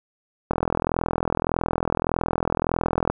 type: click train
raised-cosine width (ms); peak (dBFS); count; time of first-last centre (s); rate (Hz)
1; -7; 109; 0.51-3.1; 41.7
effects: none